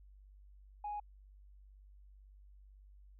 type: tone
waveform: sine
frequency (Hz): 830.6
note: G#5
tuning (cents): 0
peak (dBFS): -37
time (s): 0.84-1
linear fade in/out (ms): 5
effects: tanh soft clip ceiling -34 dBFS + added 49 Hz sine -56 dBFS peak until 3.19 s